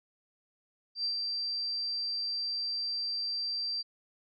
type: tone with ADSR envelope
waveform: sine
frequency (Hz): 4699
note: D8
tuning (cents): 0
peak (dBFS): -28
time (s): 0.95-3.83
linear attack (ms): 93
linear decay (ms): 98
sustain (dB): -3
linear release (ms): 25
effects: none